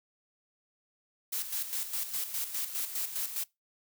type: noise with tremolo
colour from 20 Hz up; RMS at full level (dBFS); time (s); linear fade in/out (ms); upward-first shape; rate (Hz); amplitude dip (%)
blue; -33; 1.32-3.44; 10; square; 4.9; 60
effects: noise-tail reverb RT60 0.2 s tail -23 dB re dry